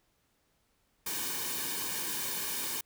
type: noise with comb filter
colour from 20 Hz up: white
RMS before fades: -35 dBFS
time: 1.06-2.81 s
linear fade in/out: 5 ms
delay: 1.5 ms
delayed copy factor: -0.7
effects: pink hiss -73 dBFS RMS until 2.85 s